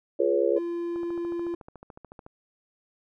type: chord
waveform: sine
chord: C# dominant seventh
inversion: first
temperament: equal with one note detuned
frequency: 349.2 / 415.3 / 485.1 / 554.4 Hz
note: E#4 / G#4 / B4 / C#5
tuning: 0 / 0 / -31 / 0 cents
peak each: -26 dBFS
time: 0.19-0.59 s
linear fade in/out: 10 ms
type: tone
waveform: triangle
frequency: 342.9 Hz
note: F4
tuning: 32 cents flat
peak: -26 dBFS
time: 0.56-1.55 s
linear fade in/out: 5 ms
type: click train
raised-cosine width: 1 ms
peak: -30 dBFS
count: 19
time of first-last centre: 0.96-2.264 s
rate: 13.8 Hz
effects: none